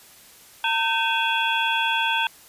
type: tone cluster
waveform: sine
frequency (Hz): 908 / 1543 / 2512 / 2713 / 3356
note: A#5 / G6 / D#7 / E7 / G#7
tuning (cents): -46 / -28 / +16 / +49 / +17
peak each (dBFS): -24 / -26 / -29 / -29 / -26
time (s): 0.64-2.27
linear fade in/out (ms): 2
effects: white hiss -49 dBFS RMS until 2.48 s + resampled to 32000 Hz